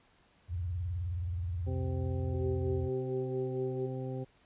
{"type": "tone with vibrato", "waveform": "sine", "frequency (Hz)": 87.31, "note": "F2", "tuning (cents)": 0, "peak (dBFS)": -32, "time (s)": [0.48, 2.9], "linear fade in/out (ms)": 50, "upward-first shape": "sine", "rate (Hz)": 19, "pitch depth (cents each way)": 180}
{"type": "harmonic tone", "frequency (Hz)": 130, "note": "C3", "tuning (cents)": -11, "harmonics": [1, 2, 3, 4, 6], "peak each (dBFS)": [-37, -42, -42, -44, -51], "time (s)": [1.66, 4.25], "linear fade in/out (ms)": 20}
{"type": "tone", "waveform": "sine", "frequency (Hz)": 385.6, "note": "G4", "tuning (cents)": -28, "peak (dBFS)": -34, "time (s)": [2.33, 3.87], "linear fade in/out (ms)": 20}
{"effects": ["pink hiss -66 dBFS RMS until 4.45 s", "resampled to 8000 Hz"]}